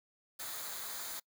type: noise with comb filter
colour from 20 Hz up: white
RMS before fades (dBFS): -42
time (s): 0.39-1.2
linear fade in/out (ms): 10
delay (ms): 0.36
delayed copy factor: -0.6
effects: noise-tail reverb RT60 0.1 s tail -25 dB re dry